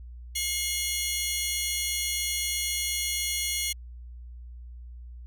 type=tone cluster; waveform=15% pulse; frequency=2143 / 2900 / 3357 Hz; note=C7 / F#7 / G#7; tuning=+41 / -35 / +18 cents; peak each=-25 dBFS; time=0.35-3.73 s; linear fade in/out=10 ms; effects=added 60 Hz sine -40 dBFS peak until 5.26 s